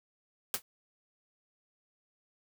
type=noise with exponential decay; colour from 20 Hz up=white; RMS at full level=-27 dBFS; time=0.54-0.62 s; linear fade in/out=1 ms; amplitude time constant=17 ms; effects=none